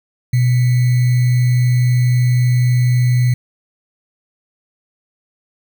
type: tone with sample-and-hold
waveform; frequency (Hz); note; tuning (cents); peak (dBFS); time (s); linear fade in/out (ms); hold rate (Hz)
sine; 123.8; B2; +5; -10; 0.33-3.34; 5; 2100
effects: none